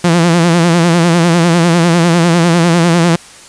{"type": "tone with vibrato", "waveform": "sawtooth", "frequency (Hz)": 170, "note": "F3", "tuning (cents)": -46, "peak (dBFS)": -3, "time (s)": [0.04, 3.16], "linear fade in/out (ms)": 5, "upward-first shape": "sine", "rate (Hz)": 10, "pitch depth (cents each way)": 75, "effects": ["white hiss -36 dBFS RMS until 3.48 s", "resampled to 22050 Hz"]}